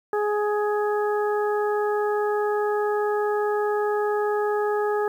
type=harmonic tone; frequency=417.6 Hz; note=G#4; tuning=10 cents sharp; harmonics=1 / 2 / 3 / 4; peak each=-22 / -28 / -32 / -34 dBFS; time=0.13-5.08 s; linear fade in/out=2 ms; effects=9-bit